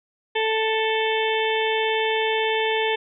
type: harmonic tone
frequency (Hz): 440.9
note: A4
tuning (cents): +4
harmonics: 1 / 2 / 4 / 5 / 6 / 7 / 8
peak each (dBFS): -23 / -26 / -29 / -30 / -31 / -31 / -32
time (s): 0.35-2.96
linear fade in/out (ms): 10
effects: none